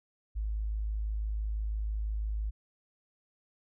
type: tone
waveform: sine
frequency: 53 Hz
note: G#1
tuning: 36 cents sharp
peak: -30 dBFS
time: 0.35-2.51 s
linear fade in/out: 20 ms
effects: none